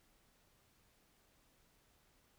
silence, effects pink hiss -72 dBFS RMS until 2.38 s

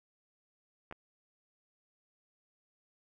clicks, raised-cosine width 0.5 ms, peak -29 dBFS, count 2, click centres 0.912 / 0.925 s, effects none

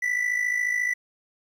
triangle tone with amplitude modulation, 1975.5 Hz, B6, in tune, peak -18 dBFS, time 0.02-0.94 s, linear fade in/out 10 ms, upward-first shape sine, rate 54.2 Hz, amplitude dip 65%, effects 10-bit

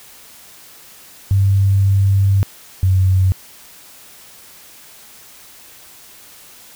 sine tone pair in turn, 98 / 93.78 Hz, G2 / F#2, 0 / +24 cents, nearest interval minor second, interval 76 cents, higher first, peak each -10 dBFS, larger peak neither, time 1.31-2.43 / 2.83-3.32 s, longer first, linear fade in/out 0 ms, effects white hiss -42 dBFS RMS until 6.75 s

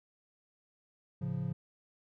triangle chord, A augmented, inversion none, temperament equal, 110 / 138.59 / 174.61 Hz, A2 / C#3 / E#3, 0 / 0 / 0 cents, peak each -38 / -34 / -35 dBFS, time 1.21-1.53 s, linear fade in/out 10 ms, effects none

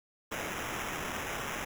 white noise with sample-and-hold, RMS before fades -37 dBFS, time 0.31-1.65 s, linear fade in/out 10 ms, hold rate 4410 Hz, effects none

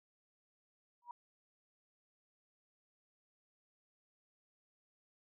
sine tone with exponential growth, 960 Hz, B5, 49 cents flat, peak -40 dBFS, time 1.02-1.11 s, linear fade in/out 2 ms, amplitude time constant 19 ms, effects none

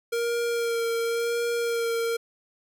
square tone with vibrato, 466.2 Hz, A#4, in tune, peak -25 dBFS, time 0.12-2.17 s, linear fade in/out 10 ms, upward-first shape sine, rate 0.93 Hz, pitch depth 18 cents each way, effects none

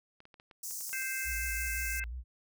clicks, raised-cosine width 0.3 ms, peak -38 dBFS, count 9, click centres 0.204 / 0.254 / 0.342 / 0.399 / 0.512 / 0.709 / 0.809 / 0.894 / 1.022 s
pink high-pass noise, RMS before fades -40 dBFS, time 0.63-2 s, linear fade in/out 5 ms, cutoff 5500 Hz, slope 48 dB/octave
harmonic tone, 523.3 Hz, C5, in tune, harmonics 3 / 4 / 5, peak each -38 / -39 / -40 dBFS, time 0.93-2.04 s, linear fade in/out 0 ms
sine tone with vibrato, 60.1 Hz, B1, 46 cents flat, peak -37 dBFS, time 1.24-2.24 s, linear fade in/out 50 ms, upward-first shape square, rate 5.7 Hz, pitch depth 82 cents each way
effects none

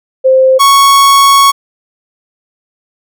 sine / 45% pulse tone pair in turn, 523.3 / 1108.8 Hz, C5 / C#6, 0 / 0 cents, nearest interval octave + minor second, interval 1300 cents, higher second, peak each -3 dBFS, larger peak neither, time 0.24-0.59 / 0.59-1.52 s, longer second, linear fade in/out 20 ms, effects none

